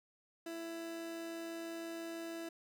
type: tone with amplitude modulation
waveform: 30% pulse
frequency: 332.4 Hz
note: E4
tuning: 15 cents sharp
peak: -38 dBFS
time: 0.46-2.49 s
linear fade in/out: 5 ms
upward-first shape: sine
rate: 106 Hz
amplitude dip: 25%
effects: none